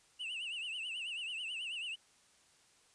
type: tone with vibrato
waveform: triangle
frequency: 2794 Hz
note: F7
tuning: in tune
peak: -37 dBFS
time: 0.19-1.96 s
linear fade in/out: 20 ms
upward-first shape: triangle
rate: 9.2 Hz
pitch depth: 160 cents each way
effects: white hiss -67 dBFS RMS until 2.94 s + resampled to 22050 Hz